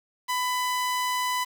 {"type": "tone", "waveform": "sawtooth", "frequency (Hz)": 999, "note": "B5", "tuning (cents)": 20, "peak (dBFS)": -21, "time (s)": [0.28, 1.45], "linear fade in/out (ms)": 20, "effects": ["8-bit"]}